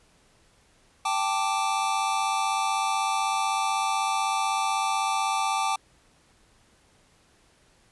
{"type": "chord", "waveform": "square", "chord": "G suspended second", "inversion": "none", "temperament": "equal", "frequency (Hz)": [784, 880, 1174.7], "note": ["G5", "A5", "D6"], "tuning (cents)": [0, 0, 0], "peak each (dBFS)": -29, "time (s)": [1.05, 5.76], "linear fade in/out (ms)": 5, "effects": ["pink hiss -61 dBFS RMS until 7.91 s", "resampled to 24000 Hz"]}